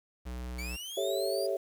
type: tone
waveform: square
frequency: 61.7 Hz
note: B1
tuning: 1 cent flat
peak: -37 dBFS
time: 0.25-0.77 s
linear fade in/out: 20 ms
type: linear sweep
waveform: sawtooth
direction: up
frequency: 2217 to 4884 Hz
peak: -36 dBFS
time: 0.58-1.47 s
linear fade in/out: 10 ms
type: chord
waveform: sine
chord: A dominant seventh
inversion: third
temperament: equal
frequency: 392 / 440 / 554.4 / 659.3 Hz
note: G4 / A4 / C#5 / E5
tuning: 0 / 0 / 0 / 0 cents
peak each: -33 / -37 / -33 / -35 dBFS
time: 0.97-1.57 s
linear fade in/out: 5 ms
effects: 9-bit